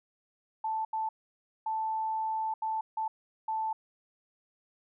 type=tone bursts at uneven times; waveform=sine; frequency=880 Hz; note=A5; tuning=in tune; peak=-29 dBFS; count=6; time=0.64-0.85 / 0.93-1.09 / 1.66-2.54 / 2.62-2.81 / 2.97-3.08 / 3.48-3.73 s; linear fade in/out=5 ms; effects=none